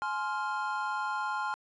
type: chord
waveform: triangle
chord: F minor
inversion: first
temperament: equal with one note detuned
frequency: 845.6 / 1046.5 / 1396.9 Hz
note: Ab5 / C6 / F6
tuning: +31 / 0 / 0 cents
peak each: -33 dBFS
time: 0.02-1.54 s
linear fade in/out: 0 ms
effects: resampled to 22050 Hz